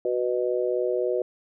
sine chord, B major, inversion second, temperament just, 370.4 / 493.9 / 617.4 Hz, F#4 / B4 / D#5, +2 / 0 / -14 cents, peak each -26 / -26 / -29 dBFS, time 0.05-1.22 s, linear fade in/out 2 ms, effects none

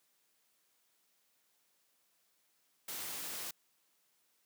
white noise, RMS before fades -42 dBFS, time 2.88-3.51 s, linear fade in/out 5 ms, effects white hiss -75 dBFS RMS until 4.45 s + high-pass 150 Hz 12 dB/octave

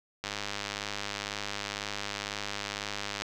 click train, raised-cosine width 0.2 ms, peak -16 dBFS, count 305, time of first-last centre 0.24-3.22 s, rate 102 Hz, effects none

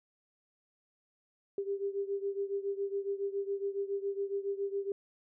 sine beating tone pair, 395.4 / 402.6 Hz, G4 / G4, +15 / +46 cents, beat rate 7.2 Hz, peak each -34 / -37 dBFS, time 1.58-4.92 s, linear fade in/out 2 ms, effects none

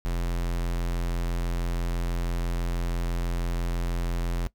square tone, 43.05 Hz, F1, 24 cents flat, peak -26 dBFS, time 0.05-4.47 s, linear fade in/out 0 ms, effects noise-tail reverb RT60 0.1 s tail -19 dB re dry

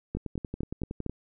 two click trains, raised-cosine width 3 ms, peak -18 / -21 dBFS, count 5 / 11, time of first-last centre 0.15-1.063 / 0.17-1.096 s, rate 4.38 / 10.8 Hz, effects none

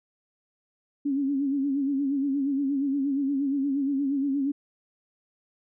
sine tone with vibrato, 277.2 Hz, C#4, in tune, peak -23 dBFS, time 1.05-4.52 s, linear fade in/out 10 ms, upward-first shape sine, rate 8.5 Hz, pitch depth 71 cents each way, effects none

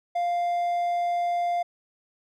triangle tone, 698.5 Hz, F5, in tune, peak -21 dBFS, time 0.15-1.63 s, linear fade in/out 10 ms, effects none

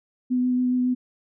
sine tone with vibrato, 250.5 Hz, B3, 25 cents sharp, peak -19 dBFS, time 0.3-0.95 s, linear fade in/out 20 ms, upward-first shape sine, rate 7.2 Hz, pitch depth 11 cents each way, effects none

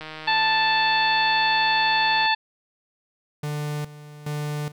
click train, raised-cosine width 0.3 ms, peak -20 dBFS, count 352, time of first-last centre 0.01-2.26 s, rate 156 Hz
harmonic tone, 880 Hz, A5, in tune, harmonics 1 / 2 / 3 / 4 / 5, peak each -21 / -24 / -26 / -27 / -28 dBFS, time 0.27-2.35 s, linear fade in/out 10 ms
45% pulse tone with tremolo, 148.5 Hz, D3, 20 cents sharp, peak -26 dBFS, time 3.43-4.72 s, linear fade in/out 5 ms, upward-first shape square, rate 1.2 Hz, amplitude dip 80%
effects none

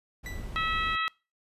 brown noise, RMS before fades -38 dBFS, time 0.23-0.97 s, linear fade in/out 20 ms
40% pulse tone with exponential decay, 1976 Hz, B6, in tune, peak -35 dBFS, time 0.26-0.6 s, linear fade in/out 1 ms, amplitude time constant 72 ms
harmonic tone, 648 Hz, E5, 30 cents flat, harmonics 2 / 3 / 4 / 5 / 6, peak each -29 / -33 / -35 / -37 / -39 dBFS, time 0.56-1.08 s, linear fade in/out 0 ms
effects noise-tail reverb RT60 0.3 s tail -24 dB re dry + resampled to 32000 Hz

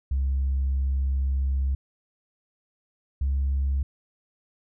sine tone pair in turn, 67.3 / 68.36 Hz, C2 / C#2, +49 / -24 cents, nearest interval unison, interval 27 cents, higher second, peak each -20 dBFS, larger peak neither, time 0.11-1.75 / 3.21-3.83 s, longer first, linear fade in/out 5 ms, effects tanh soft clip ceiling -19 dBFS

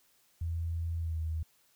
sine tone with pitch glide, 83.3 to 79.91 Hz, E2 to D#2, +19 to +47 cents, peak -31 dBFS, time 0.41-1.43 s, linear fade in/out 5 ms, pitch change -72 cents, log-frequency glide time 0.99-1.19 s, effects white hiss -68 dBFS RMS until 1.75 s

